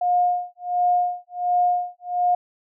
sine tone with tremolo, 714 Hz, F5, 38 cents sharp, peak -15 dBFS, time 0.01-2.35 s, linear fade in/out 5 ms, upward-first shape sine, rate 1.4 Hz, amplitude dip 100%, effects none

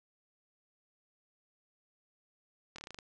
slowing click train, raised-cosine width 0.2 ms, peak -28 dBFS, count 8, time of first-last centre 2.76-2.988 s, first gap 24 ms, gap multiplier 1.1, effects resampled to 24000 Hz

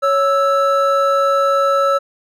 triangle tone pair together, 555 / 1318.5 Hz, C#5 / E6, +2 / 0 cents, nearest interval octave + minor third, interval 1498 cents, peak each -13 dBFS, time 0.02-1.99 s, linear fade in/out 20 ms, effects none

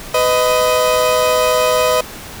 30% pulse tone pair together, 501 / 624.9 Hz, B4 / D#5, +25 / +7 cents, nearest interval major third, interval 382 cents, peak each -12 dBFS, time 0.14-2.01 s, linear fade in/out 5 ms, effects pink hiss -32 dBFS RMS until 2.4 s

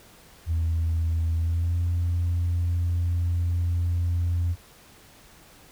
sine tone with pitch glide, 82.1 to 86.43 Hz, E2 to F2, -6 to -17 cents, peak -20 dBFS, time 0.46-4.56 s, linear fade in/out 50 ms, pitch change +89 cents, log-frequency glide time 1.36-1.78 s, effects tanh soft clip ceiling -19 dBFS + pink hiss -52 dBFS RMS until 5.71 s

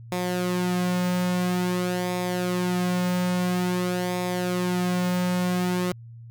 sawtooth tone with flanger, 179.9 Hz, F#3, 48 cents flat, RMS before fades -25 dBFS, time 0.12-5.92 s, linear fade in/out 0 ms, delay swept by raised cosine 0.67 to 2.67 ms, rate 0.49 Hz, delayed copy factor -0.55, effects added 116 Hz sine -40 dBFS peak until 6.3 s

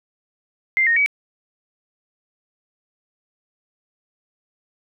sine tone with pitch steps, 2092 / 1854 / 2273 Hz, C7 / A#6 / C#7, -1 / -10 / +43 cents, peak -14 dBFS, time 0.77-1.061 s, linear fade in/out 0 ms, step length 97 ms, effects none

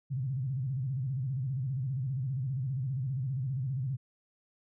sine tone with vibrato, 131.2 Hz, C3, 5 cents sharp, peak -30 dBFS, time 0.1-3.97 s, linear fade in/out 20 ms, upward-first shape square, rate 15 Hz, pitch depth 120 cents each way, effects none

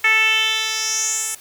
10% pulse tone with band-pass filter sweep, 440 Hz, A4, in tune, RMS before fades -19 dBFS, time 0.04-1.35 s, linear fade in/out 5 ms, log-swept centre 2100 to 9100 Hz, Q 3.9, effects white hiss -44 dBFS RMS until 1.4 s

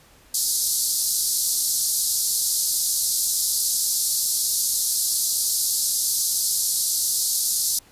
white band-pass noise, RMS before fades -23 dBFS, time 0.34-7.79 s, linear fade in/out 5 ms, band 4200 to 13000 Hz, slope 48 dB/octave, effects pink hiss -53 dBFS RMS until 7.91 s + resampled to 32000 Hz

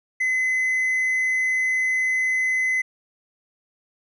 sine tone with hard clipping, 2034 Hz, C7, 50 cents flat, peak -20 dBFS, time 0.2-2.82 s, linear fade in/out 10 ms, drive 2 dB, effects none

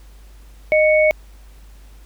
sine tone pair together, 617 / 2220 Hz, D#5 / C#7, -15 / +2 cents, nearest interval octave + minor seventh, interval 2217 cents, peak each -12 / -17 dBFS, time 0.72-1.11 s, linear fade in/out 0 ms, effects added 50 Hz sine -40 dBFS peak until 2.05 s + pink hiss -53 dBFS RMS until 2.05 s

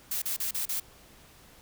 blue noise bursts, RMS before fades -31 dBFS, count 5, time 0.11-0.8 s, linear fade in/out 5 ms, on 110 ms, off 35 ms, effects pink hiss -55 dBFS RMS until 1.61 s

